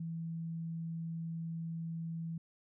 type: tone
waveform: sine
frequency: 164.81 Hz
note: E3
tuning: in tune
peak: -37 dBFS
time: 0-2.38 s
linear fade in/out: 5 ms
effects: none